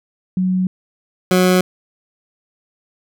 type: tone pair in turn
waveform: sine / 20% pulse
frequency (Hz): 185 / 183.09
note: F#3 / F#3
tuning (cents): 0 / -18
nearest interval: unison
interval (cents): 18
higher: first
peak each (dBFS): -14 / -6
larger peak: second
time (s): 0.37-0.67 / 1.31-1.61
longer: neither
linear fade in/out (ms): 2
effects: none